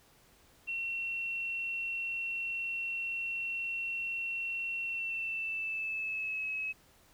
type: tone with pitch glide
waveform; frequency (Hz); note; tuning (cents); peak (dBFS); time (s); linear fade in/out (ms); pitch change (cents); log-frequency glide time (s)
sine; 2721 to 2568; F7 to E7; -46 to -46; -33; 0.67-6.73; 20; -100; 4.83-6.47
effects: pink hiss -63 dBFS RMS until 7.13 s